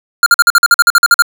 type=tone bursts; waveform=square; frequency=1403 Hz; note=F6; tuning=8 cents sharp; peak=-3 dBFS; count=13; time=0.23-1.222 s; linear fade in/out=2 ms; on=32 ms; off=48 ms; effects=none